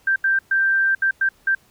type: tone bursts at uneven times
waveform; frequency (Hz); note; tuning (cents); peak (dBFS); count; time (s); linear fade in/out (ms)
sine; 1573; G6; +6; -15; 6; 0.07-0.16 / 0.24-0.39 / 0.51-0.95 / 1.02-1.11 / 1.21-1.29 / 1.47-1.55; 5
effects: pink hiss -57 dBFS RMS until 1.7 s